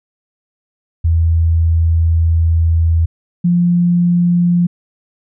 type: tone pair in turn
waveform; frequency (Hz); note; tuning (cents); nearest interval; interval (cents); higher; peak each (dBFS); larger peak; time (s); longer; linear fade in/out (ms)
sine; 82.41 / 174.62; E2 / F3; 0 / 0; octave + minor second; 1300; second; -9; neither; 1.04-3.06 / 3.44-4.67; first; 10
effects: none